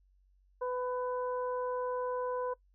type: harmonic tone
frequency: 500 Hz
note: B4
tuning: 21 cents sharp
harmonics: 1 / 2 / 3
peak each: -33 / -38 / -49 dBFS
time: 0.61-2.54 s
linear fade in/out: 10 ms
effects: noise-tail reverb RT60 0.1 s tail -21 dB re dry + added 47 Hz sine -64 dBFS peak until 2.74 s

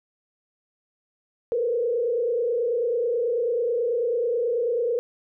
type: tone with frequency modulation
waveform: sine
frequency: 475.1 Hz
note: A#4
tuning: 33 cents sharp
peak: -21 dBFS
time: 1.52-4.99 s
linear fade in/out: 0 ms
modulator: 29.2 Hz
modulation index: 1
effects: none

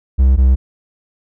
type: tone pair in turn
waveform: triangle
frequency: 65.41 / 64.92 Hz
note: C2 / C2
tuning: 0 / -13 cents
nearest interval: unison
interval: 13 cents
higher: first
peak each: -5 dBFS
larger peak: neither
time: 0.18-0.37 / 0.37-0.56 s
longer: neither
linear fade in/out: 20 ms
effects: none

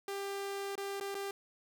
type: tone with dropouts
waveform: sawtooth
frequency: 396.6 Hz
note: G4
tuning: 20 cents sharp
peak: -33 dBFS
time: 0.08-1.31 s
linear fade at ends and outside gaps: 2 ms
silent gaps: 0.755-0.778 / 1-1.009 / 1.145-1.15 s
effects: none

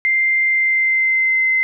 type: tone with pitch glide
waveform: sine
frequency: 2093 to 2063 Hz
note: C7 to C7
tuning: 0 to -25 cents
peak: -13 dBFS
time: 0.05-1.63 s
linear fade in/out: 0 ms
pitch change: -25 cents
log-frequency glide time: 0.44-1.49 s
effects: none

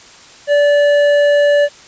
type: tone with hard clipping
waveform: sine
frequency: 580 Hz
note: D5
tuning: 22 cents flat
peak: -10 dBFS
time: 0.47-1.69 s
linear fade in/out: 50 ms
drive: 9 dB
effects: white hiss -40 dBFS RMS until 1.87 s + resampled to 16000 Hz

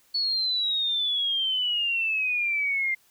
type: exponential sweep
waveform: sine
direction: down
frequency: 4435 to 2093 Hz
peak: -23 dBFS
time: 0.14-2.95 s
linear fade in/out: 10 ms
effects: white hiss -62 dBFS RMS until 3.1 s

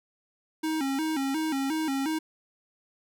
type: tone with vibrato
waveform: square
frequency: 292.8 Hz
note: D4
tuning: 5 cents flat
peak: -27 dBFS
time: 0.63-2.19 s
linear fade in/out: 10 ms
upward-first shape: square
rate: 2.8 Hz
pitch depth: 130 cents each way
effects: none

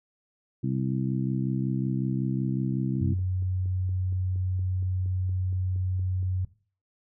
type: harmonic tone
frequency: 65.41 Hz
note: C2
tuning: in tune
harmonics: 2 / 3 / 4 / 5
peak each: -27 / -31 / -33 / -35 dBFS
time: 0.63-3.14 s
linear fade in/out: 10 ms
type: click train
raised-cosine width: 3 ms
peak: -35 dBFS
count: 17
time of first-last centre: 2.49-6.228 s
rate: 4.28 Hz
type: tone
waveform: sine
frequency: 92.5 Hz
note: F#2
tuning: in tune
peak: -25 dBFS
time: 3.01-6.45 s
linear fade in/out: 5 ms
effects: noise-tail reverb RT60 0.4 s tail -17 dB re dry

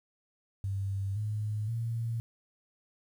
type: tone with pitch steps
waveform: sine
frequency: 98 / 106.25 / 115.2 Hz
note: G2 / G#2 / A#2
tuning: 0 / +40 / -20 cents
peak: -30 dBFS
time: 0.64-2.2 s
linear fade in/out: 0 ms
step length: 520 ms
effects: 10-bit

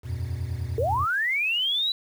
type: chord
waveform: triangle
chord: E suspended second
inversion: none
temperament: equal with one note detuned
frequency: 82.41 / 92.5 / 121.21 Hz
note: E2 / F#2 / B2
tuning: 0 / 0 / -32 cents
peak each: -30 dBFS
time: 0.03-1.07 s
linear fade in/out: 50 ms
type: linear sweep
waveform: sine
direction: up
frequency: 415.3 to 3984 Hz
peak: -22 dBFS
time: 0.78-1.92 s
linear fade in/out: 2 ms
effects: 8-bit

